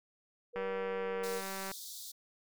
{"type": "tone with pitch glide", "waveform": "sine", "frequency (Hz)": [480, 472.3], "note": ["B4", "A#4"], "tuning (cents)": [-49, 23], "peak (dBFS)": -35, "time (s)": [0.53, 1.42], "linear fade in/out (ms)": 50, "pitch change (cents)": -28, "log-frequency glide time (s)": [0.63, 1.18]}
{"type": "click train", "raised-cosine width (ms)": 0.5, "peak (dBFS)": -27, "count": 224, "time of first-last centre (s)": [0.56, 1.715], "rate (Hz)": 193}
{"type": "high-pass noise", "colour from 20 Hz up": "pink", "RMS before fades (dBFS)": -46, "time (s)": [1.23, 2.12], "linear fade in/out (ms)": 10, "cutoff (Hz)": 3500, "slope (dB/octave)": 96}
{"effects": []}